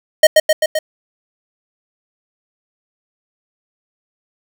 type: tone with echo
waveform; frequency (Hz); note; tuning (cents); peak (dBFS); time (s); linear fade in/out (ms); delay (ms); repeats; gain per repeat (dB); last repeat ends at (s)
square; 622.3; D#5; 0; -3; 0.23-0.27; 5; 130; 4; -3; 0.79
effects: 7-bit